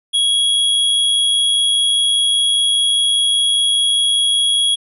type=tone with amplitude modulation; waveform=square; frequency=3322 Hz; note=G#7; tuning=in tune; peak=-12 dBFS; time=0.13-4.76 s; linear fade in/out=20 ms; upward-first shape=sine; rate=105 Hz; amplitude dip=25%; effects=resampled to 32000 Hz